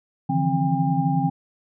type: tone cluster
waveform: sine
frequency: 143.8 / 159.4 / 170.8 / 264.6 / 802 Hz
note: D3 / D#3 / F3 / C4 / G5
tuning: -36 / +42 / -38 / +20 / +39 cents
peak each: -25 dBFS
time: 0.29-1.3 s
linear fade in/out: 10 ms
effects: none